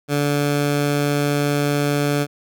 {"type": "tone", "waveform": "15% pulse", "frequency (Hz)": 144.7, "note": "D3", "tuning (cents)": -25, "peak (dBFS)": -11, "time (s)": [0.08, 2.27], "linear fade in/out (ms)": 50, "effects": []}